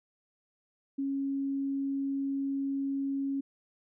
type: tone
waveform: sine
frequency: 274.9 Hz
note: C#4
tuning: 14 cents flat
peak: -29 dBFS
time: 0.98-3.41 s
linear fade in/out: 10 ms
effects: none